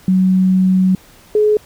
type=tone pair in turn; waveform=sine; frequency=186.7 / 423.6 Hz; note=F#3 / G#4; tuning=+16 / +34 cents; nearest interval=octave + major second; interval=1418 cents; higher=second; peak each=-9 dBFS; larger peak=neither; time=0.08-0.95 / 1.35-1.57 s; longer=first; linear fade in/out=2 ms; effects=pink hiss -45 dBFS RMS until 1.65 s